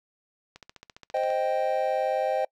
click train, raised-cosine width 0.2 ms, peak -27 dBFS, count 12, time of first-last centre 0.56-1.303 s, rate 14.8 Hz
triangle chord, C minor, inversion none, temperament equal, 523.3 / 622.3 / 784 Hz, C5 / Eb5 / G5, 0 / 0 / 0 cents, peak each -26 dBFS, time 1.14-2.45 s, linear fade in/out 5 ms
effects noise-tail reverb RT60 0.1 s tail -25 dB re dry

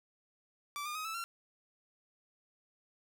sawtooth tone with pitch steps, 1163 / 1211 / 1261 / 1313 / 1367.2 Hz, D6 / D#6 / D#6 / E6 / F6, -17 / -47 / +23 / -7 / -37 cents, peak -34 dBFS, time 0.76-1.24 s, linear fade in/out 0 ms, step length 96 ms, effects none

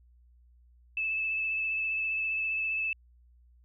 sine tone with vibrato, 2620 Hz, E7, 11 cents flat, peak -28 dBFS, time 0.97-2.93 s, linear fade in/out 2 ms, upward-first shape sine, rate 15 Hz, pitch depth 16 cents each way, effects added 60 Hz sine -57 dBFS peak until 3.64 s

